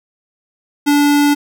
square tone, 289.7 Hz, D4, 24 cents flat, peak -10 dBFS, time 0.86-1.35 s, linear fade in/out 20 ms, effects none

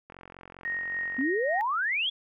click train, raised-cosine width 0.5 ms, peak -30 dBFS, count 51, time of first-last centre 0.1-1.211 s, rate 45 Hz
sine tone with tremolo, 1866 Hz, A#6, 1 cent sharp, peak -28 dBFS, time 0.65-1.61 s, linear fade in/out 0 ms, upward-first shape sine, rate 3.6 Hz, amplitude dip 30%
sine exponential sweep, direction up, 246.9 to 3451 Hz, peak -25 dBFS, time 1.18-2.1 s, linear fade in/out 10 ms
effects none

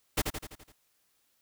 pink noise with echo, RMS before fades -27 dBFS, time 0.17-0.22 s, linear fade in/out 10 ms, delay 84 ms, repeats 6, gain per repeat -5 dB, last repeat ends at 0.724 s, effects white hiss -72 dBFS RMS until 1.41 s

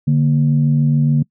sine tone pair together, 146.17 / 233.1 Hz, D3 / A#3, -8 / 0 cents, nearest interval minor sixth, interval 808 cents, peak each -11 / -17 dBFS, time 0.07-1.23 s, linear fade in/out 10 ms, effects noise-tail reverb RT60 0.1 s tail -25 dB re dry + tanh soft clip ceiling -4 dBFS

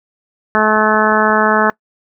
harmonic tone, 215.4 Hz, A3, 37 cents flat, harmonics 1 / 2 / 3 / 4 / 5 / 6 / 7 / 8, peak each -18 / -18 / -18 / -18 / -18 / -18 / -18 / -18 dBFS, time 0.55-1.7 s, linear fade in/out 0 ms
click train, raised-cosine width 3 ms, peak -27 dBFS, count 5, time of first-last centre 0.59-1.299 s, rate 5.64 Hz
effects noise-tail reverb RT60 0.1 s tail -23 dB re dry

